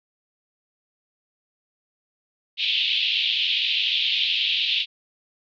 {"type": "band-pass noise", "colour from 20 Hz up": "pink", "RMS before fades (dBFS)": -23, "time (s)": [2.57, 4.86], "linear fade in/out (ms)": 50, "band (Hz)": [2700, 3800], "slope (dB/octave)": 48, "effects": []}